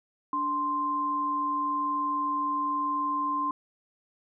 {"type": "tone pair together", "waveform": "sine", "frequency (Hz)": [291.6, 1046.5], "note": ["D4", "C6"], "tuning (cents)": [-12, 0], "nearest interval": "octave + minor seventh", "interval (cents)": 2212, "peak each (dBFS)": [-35, -26], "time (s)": [0.33, 3.51], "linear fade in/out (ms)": 2, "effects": []}